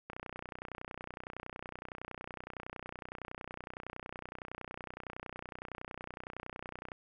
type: click train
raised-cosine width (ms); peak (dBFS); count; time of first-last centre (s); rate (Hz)
0.5; -27; 211; 0.1-6.918; 30.8
effects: none